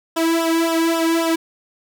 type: tone with flanger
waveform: sawtooth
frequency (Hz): 329.6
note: E4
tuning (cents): 0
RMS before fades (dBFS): -18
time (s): 0.16-1.36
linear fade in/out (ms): 10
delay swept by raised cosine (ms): 0.45 to 1.65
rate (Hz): 3.7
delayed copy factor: -0.95
effects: none